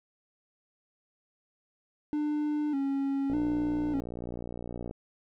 triangle tone with vibrato, 286.6 Hz, D4, 42 cents flat, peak -25 dBFS, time 2.13-4 s, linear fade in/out 0 ms, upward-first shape square, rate 0.83 Hz, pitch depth 72 cents each way
click train, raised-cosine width 2 ms, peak -25 dBFS, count 97, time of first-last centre 3.3-4.911 s, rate 59.6 Hz
effects none

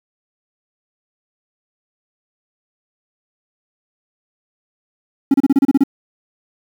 triangle tone bursts, 274.5 Hz, C#4, 17 cents flat, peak -5 dBFS, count 9, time 5.31-5.837 s, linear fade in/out 5 ms, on 31 ms, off 31 ms, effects tanh soft clip ceiling -1 dBFS + 7-bit

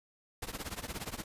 pink noise with tremolo, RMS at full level -37 dBFS, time 0.42-1.24 s, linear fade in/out 5 ms, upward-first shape triangle, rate 17 Hz, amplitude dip 95%, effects resampled to 32000 Hz

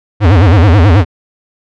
square tone with vibrato, 93 Hz, F#2, 9 cents sharp, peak -4 dBFS, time 0.2-1.05 s, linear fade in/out 50 ms, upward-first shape sine, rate 9.3 Hz, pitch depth 250 cents each way, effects low-pass 3000 Hz 12 dB/octave

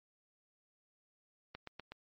click train, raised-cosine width 0.3 ms, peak -29 dBFS, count 4, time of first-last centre 1.55-1.92 s, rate 8.11 Hz, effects MP3 32 kbps

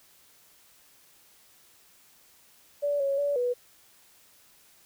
sine tone with pitch steps, 577 / 553 / 573 / 490.4 Hz, D5 / C#5 / D5 / B4, -31 / -4 / -43 / -12 cents, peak -24 dBFS, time 2.82-3.54 s, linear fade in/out 20 ms, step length 180 ms, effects white hiss -59 dBFS RMS until 4.85 s

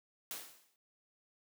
white noise with exponential decay, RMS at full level -40 dBFS, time 0.31-0.76 s, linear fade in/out 1 ms, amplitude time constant 97 ms, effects high-pass 200 Hz 12 dB/octave

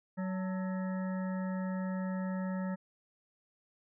harmonic tone with a mistuned harmonic, 187.6 Hz, F#3, 24 cents sharp, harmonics 1 / 3 / 5 / 7 / 9 / 10, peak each -33 / -43 / -47 / -50 / -52 / -53 dBFS, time 0.17-2.76 s, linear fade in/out 20 ms, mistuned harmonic 5, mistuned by -72 cents, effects none

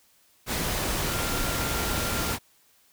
sine tone in noise, 1387 Hz, F6, 12 cents flat, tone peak -36 dBFS, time 1.05-2.36 s, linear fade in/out 50 ms, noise pink, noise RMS -28 dBFS, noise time 0.46-2.39 s, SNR -11 dB, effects white hiss -62 dBFS RMS until 2.92 s

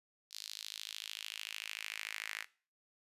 sawtooth tone with high-pass filter sweep, 53.4 Hz, G#1, 49 cents sharp, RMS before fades -45 dBFS, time 0.3-2.46 s, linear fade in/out 50 ms, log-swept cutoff 4400 to 1900 Hz, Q 2.8, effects noise-tail reverb RT60 0.4 s tail -19 dB re dry + resampled to 32000 Hz

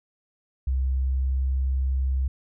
sine tone with pitch glide, 65.41 to 65.94 Hz, C2 to C2, 0 to +14 cents, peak -21 dBFS, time 0.67-2.28 s, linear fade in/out 5 ms, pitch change +14 cents, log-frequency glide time 0.8-1.53 s, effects none

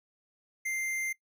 sine tone with hard clipping, 2093 Hz, C7, in tune, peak -32 dBFS, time 0.65-1.13 s, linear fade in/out 10 ms, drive 16 dB, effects noise-tail reverb RT60 0.1 s tail -19 dB re dry

